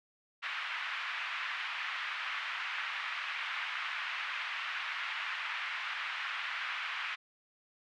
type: band-pass noise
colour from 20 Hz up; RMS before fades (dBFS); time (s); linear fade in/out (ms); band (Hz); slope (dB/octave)
white; -38; 0.42-7.16; 20; 1100 to 2700; 24
effects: none